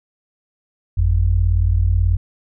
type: tone pair together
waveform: sine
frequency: 50.14 / 88.5 Hz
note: G1 / F2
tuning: +40 / +23 cents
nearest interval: minor seventh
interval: 983 cents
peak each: -16 / -15 dBFS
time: 0.97-2.17 s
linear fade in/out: 10 ms
effects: none